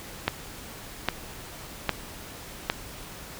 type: click train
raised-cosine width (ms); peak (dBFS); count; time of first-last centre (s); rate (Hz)
0.3; -6; 4; 0.28-2.699; 1.24
effects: pink hiss -42 dBFS RMS until 3.39 s